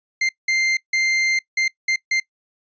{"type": "tone bursts at uneven times", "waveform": "40% pulse", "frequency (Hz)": 2093, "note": "C7", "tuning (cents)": 0, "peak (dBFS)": -16, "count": 6, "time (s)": [[0.21, 0.29], [0.48, 0.77], [0.93, 1.39], [1.57, 1.68], [1.88, 1.96], [2.11, 2.2]], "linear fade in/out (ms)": 5, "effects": ["noise-tail reverb RT60 0.1 s tail -20 dB re dry", "resampled to 16000 Hz"]}